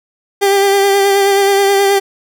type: tone with vibrato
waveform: 30% pulse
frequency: 396.5 Hz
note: G4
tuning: 20 cents sharp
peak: -6 dBFS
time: 0.41-2 s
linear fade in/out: 20 ms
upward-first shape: sine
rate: 9.4 Hz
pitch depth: 25 cents each way
effects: none